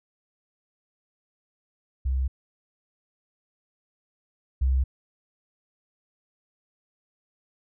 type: tone pair in turn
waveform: sine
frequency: 65.41 / 65.41 Hz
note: C2 / C2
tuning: 0 / 0 cents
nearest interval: unison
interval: 0 cents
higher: neither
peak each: -22 / -19 dBFS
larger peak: second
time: 2.05-2.28 / 4.61-4.84 s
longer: neither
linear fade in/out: 10 ms
effects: none